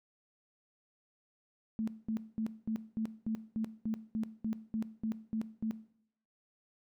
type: tone bursts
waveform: sine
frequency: 220.8 Hz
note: A3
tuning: 6 cents sharp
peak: -31 dBFS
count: 14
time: 1.79-5.71 s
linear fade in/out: 0 ms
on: 85 ms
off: 210 ms
effects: noise-tail reverb RT60 0.7 s tail -17 dB re dry